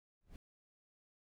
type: noise with exponential growth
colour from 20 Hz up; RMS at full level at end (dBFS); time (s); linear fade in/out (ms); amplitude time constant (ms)
brown; -45; 0.21-0.36; 1; 32
effects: none